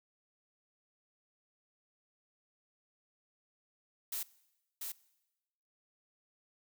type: noise with echo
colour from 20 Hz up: blue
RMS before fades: -38 dBFS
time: 4.12-4.23 s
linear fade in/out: 5 ms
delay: 690 ms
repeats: 1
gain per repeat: -3 dB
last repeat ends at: 4.92 s
effects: noise-tail reverb RT60 1.0 s tail -21 dB re dry